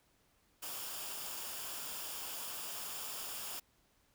white noise with comb filter, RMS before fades -43 dBFS, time 0.62-3.6 s, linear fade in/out 10 ms, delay 0.49 ms, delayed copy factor -0.5, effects pink hiss -72 dBFS RMS until 4.14 s

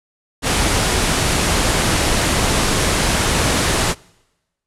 pink low-pass noise, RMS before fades -17 dBFS, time 0.42-3.95 s, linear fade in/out 50 ms, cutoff 11000 Hz, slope 48 dB/octave, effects noise-tail reverb RT60 1.0 s tail -25 dB re dry

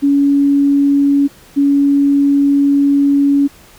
sine tone pair in turn, 281.7 / 281.7 Hz, C#4 / C#4, +28 / +28 cents, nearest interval unison, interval 0 cents, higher neither, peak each -8 dBFS, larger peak neither, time 0.02-1.28 / 1.56-3.48 s, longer second, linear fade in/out 20 ms, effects pink hiss -43 dBFS RMS until 3.78 s

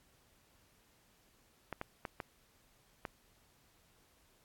clicks, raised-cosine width 0.5 ms, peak -24 dBFS, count 5, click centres 1.727 / 1.814 / 2.052 / 2.202 / 3.052 s, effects pink hiss -69 dBFS RMS until 4.44 s + AAC 64 kbps

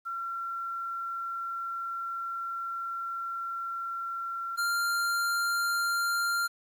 sine / square tone pair in turn, 1363 / 1390.8 Hz, F6 / F6, -43 / -8 cents, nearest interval unison, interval 35 cents, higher second, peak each -32 / -27 dBFS, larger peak second, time 0.05-4.57 / 4.57-6.48 s, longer first, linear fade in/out 20 ms, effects 10-bit

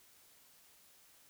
silence, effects white hiss -64 dBFS RMS until 1.29 s

